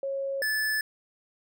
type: tone pair in turn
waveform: sine / square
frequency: 547 / 1736.6 Hz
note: C#5 / A6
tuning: -23 / -23 cents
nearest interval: octave + minor sixth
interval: 2000 cents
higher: second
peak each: -28 / -26 dBFS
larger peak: second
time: 0.03-0.42 / 0.42-0.81 s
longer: neither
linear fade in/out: 2 ms
effects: none